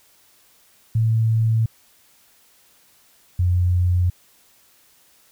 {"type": "tone pair in turn", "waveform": "sine", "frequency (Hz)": [112.2, 89.28], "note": ["A2", "F2"], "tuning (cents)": [34, 39], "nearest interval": "major third", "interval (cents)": 395, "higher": "first", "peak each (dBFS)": -15, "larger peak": "neither", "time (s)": [[0.95, 1.66], [3.39, 4.1]], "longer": "neither", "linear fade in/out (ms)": 5, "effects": ["white hiss -56 dBFS RMS until 5.31 s"]}